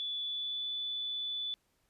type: tone with pitch glide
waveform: sine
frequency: 3450 to 3478 Hz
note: A7 to A7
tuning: -35 to -21 cents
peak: -34 dBFS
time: 0-1.54 s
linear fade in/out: 0 ms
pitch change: +14 cents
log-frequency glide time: 0.18-0.68 s
effects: pink hiss -75 dBFS RMS until 1.89 s + resampled to 32000 Hz